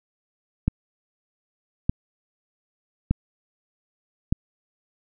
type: click train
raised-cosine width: 5 ms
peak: -7 dBFS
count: 4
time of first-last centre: 0.68-4.325 s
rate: 0.823 Hz
effects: none